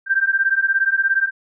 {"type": "beating tone pair", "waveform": "sine", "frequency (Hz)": [1568, 1585], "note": ["G6", "G6"], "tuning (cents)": [0, 19], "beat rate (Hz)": 17, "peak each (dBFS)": -18, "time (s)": [0.06, 1.31], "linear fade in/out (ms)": 50, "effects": []}